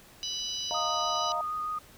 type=harmonic tone; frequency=987.8 Hz; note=B5; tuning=in tune; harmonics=3 / 4 / 5 / 6; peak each=-36 / -37 / -38 / -39 dBFS; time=0.23-1.32 s; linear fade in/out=0 ms
type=chord; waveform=sine; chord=Eb suspended second; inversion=none; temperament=equal with one note detuned; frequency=622.3 / 698.5 / 924.8 Hz; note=Eb5 / F5 / Bb5; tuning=0 / 0 / -14 cents; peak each=-37 / -34 / -35 dBFS; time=0.71-1.41 s; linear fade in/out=0 ms
type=tone with vibrato; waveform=sine; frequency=1238 Hz; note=D#6; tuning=9 cents flat; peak=-30 dBFS; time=0.74-1.79 s; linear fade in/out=10 ms; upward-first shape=triangle; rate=6.5 Hz; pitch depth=13 cents each way
effects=pink hiss -54 dBFS RMS until 1.97 s